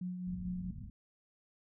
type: tone with tremolo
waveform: sine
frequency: 180.8 Hz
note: F#3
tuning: 40 cents flat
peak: -35 dBFS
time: 0.01-0.71 s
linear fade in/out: 5 ms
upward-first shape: triangle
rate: 4.5 Hz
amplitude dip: 45%
type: low-pass noise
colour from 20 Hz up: pink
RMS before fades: -46 dBFS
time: 0.27-0.9 s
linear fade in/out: 5 ms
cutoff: 240 Hz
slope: 96 dB/octave
effects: none